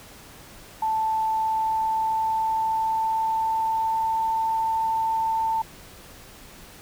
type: tone with pitch glide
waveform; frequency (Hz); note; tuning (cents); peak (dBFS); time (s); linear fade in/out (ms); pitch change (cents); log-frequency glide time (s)
sine; 880 to 893.3; A5 to A5; 0 to +26; -21; 0.82-5.62; 5; +26; 1.01-4.29
effects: pink hiss -46 dBFS RMS until 6.81 s